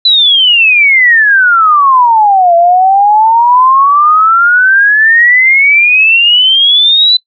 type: exponential two-way sweep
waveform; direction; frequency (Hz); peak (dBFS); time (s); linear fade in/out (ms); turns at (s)
sine; down then up; 4025 to 674 to 4025; -3; 0.05-7.17; 5; 2.55
effects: noise-tail reverb RT60 0.1 s tail -22 dB re dry